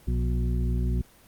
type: harmonic tone with a mistuned harmonic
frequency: 60.8 Hz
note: B1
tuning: 26 cents flat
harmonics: 1 / 2 / 3 / 4 / 6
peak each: -24 / -30 / -34 / -36 / -40 dBFS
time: 0.07-1.02 s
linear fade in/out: 10 ms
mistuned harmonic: 3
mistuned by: -40 cents
effects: pink hiss -55 dBFS RMS until 1.27 s + Opus 24 kbps